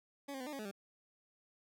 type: tone with pitch steps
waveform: 20% pulse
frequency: 281.1 / 267 / 252.4 / 301 / 274.6 / 213.8 / 197.8 Hz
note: C#4 / C4 / B3 / D4 / C#4 / A3 / G3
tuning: +24 / +35 / +38 / +43 / -16 / -49 / +16 cents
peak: -37 dBFS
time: 0.28-0.714 s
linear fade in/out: 10 ms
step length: 62 ms
effects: none